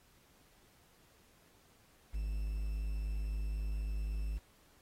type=tone with quantisation; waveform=triangle; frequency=51.91 Hz; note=G#1; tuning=in tune; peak=-32 dBFS; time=2.13-4.39 s; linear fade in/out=20 ms; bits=10; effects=pink hiss -67 dBFS RMS until 4.81 s + AAC 48 kbps